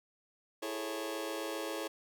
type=chord; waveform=sawtooth; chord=A major seventh; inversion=second; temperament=just; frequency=330 / 412.5 / 440 / 550 Hz; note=E4 / G#4 / A4 / C#5; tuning=+2 / -12 / 0 / -14 cents; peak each=-37 / -40 / -39 / -37 dBFS; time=0.62-1.88 s; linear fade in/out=10 ms; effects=none